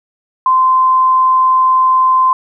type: tone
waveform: sine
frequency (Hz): 1036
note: C6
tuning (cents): -17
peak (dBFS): -7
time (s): 0.46-2.33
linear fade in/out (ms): 2
effects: none